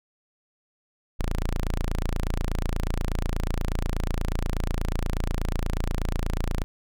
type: tone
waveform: sawtooth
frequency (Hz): 28.28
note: A0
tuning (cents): +48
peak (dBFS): -20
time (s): 1.19-6.64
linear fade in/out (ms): 0
effects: none